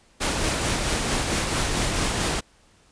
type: noise with tremolo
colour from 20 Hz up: pink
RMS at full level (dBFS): -23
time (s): 0.2-2.41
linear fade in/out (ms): 20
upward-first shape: sine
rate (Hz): 4.5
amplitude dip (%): 30
effects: pink hiss -58 dBFS RMS until 2.91 s + resampled to 22050 Hz